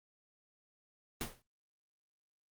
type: noise with exponential decay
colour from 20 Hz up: pink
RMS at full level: -34 dBFS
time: 1.21-1.42 s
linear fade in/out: 1 ms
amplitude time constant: 45 ms
effects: Opus 24 kbps